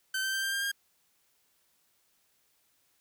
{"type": "tone with pitch steps", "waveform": "sawtooth", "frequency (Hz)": [1540, 1554.3, 1568.7, 1583.3, 1598, 1612.8], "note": ["G6", "G6", "G6", "G6", "G6", "G6"], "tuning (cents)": [-31, -15, 1, 17, 33, 49], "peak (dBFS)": -26, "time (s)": [0.14, 0.716], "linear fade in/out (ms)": 5, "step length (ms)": 96, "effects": ["white hiss -71 dBFS RMS until 3 s"]}